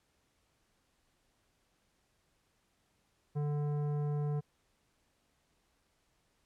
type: tone with tanh clipping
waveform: sine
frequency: 147 Hz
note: D3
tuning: 2 cents sharp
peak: -33 dBFS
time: 3.35-4.41 s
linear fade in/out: 20 ms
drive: 13 dB
effects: pink hiss -75 dBFS RMS until 6.45 s + low-pass 11000 Hz 12 dB/octave